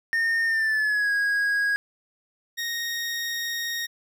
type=tone with pitch glide; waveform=triangle; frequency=1828 to 1647.5 Hz; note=A#6 to G#6; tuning=-34 to -14 cents; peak=-19 dBFS; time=0.13-1.76 s; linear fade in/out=0 ms; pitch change=-180 cents; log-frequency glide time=0.46-1.11 s
type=tone; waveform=20% pulse; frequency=1864.7 Hz; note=A#6; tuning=in tune; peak=-22 dBFS; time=2.57-3.87 s; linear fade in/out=20 ms
effects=none